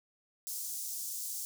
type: high-pass noise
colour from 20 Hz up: pink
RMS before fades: -39 dBFS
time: 0.47-1.45 s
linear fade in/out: 0 ms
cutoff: 6100 Hz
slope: 24 dB/octave
effects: none